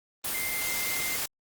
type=tone in noise; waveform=sine; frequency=2093 Hz; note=C7; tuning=in tune; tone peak=-33 dBFS; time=0.34-1.16 s; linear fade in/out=5 ms; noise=white; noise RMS=-31 dBFS; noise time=0.24-1.26 s; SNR=-5 dB; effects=Opus 24 kbps